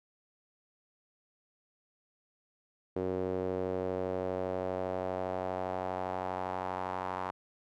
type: tone with band-pass filter sweep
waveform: sawtooth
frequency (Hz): 92.5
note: F#2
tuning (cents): 0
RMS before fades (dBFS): -35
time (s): 2.96-7.31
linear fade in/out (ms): 5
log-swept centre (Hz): 420 to 960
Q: 2.6
effects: none